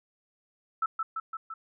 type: tone with echo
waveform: sine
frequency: 1318.5 Hz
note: E6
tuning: in tune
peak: -24 dBFS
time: 0.82-0.86 s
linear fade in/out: 5 ms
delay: 170 ms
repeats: 4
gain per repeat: -3 dB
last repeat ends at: 1.54 s
effects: none